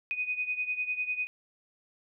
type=beating tone pair; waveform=sine; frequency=2489 / 2499 Hz; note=D#7 / D#7; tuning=0 / +7 cents; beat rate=10 Hz; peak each=-31 / -35 dBFS; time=0.11-1.27 s; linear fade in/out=0 ms; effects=none